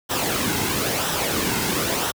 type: noise with flanger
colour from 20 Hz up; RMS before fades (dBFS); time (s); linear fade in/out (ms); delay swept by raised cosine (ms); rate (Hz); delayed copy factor
pink; -23; 0.09-2.12; 20; 0.43 to 1.73; 1; -0.5
effects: high-pass 80 Hz 12 dB/octave